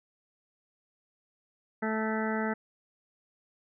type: harmonic tone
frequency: 219 Hz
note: A3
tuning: 8 cents flat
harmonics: 1 / 2 / 3 / 4 / 6 / 7 / 8 / 9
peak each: -31 / -35 / -38 / -37 / -39 / -39 / -42 / -40 dBFS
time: 1.82-2.54 s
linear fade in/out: 10 ms
effects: none